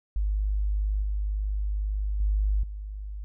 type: tone with level steps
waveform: sine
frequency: 51 Hz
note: G#1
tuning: 31 cents flat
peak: -23 / -25 / -21 / -33 dBFS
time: 0.16-3.24 s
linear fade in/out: 0 ms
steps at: 1.02 / 2.2 / 2.63 s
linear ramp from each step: 5 ms
effects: none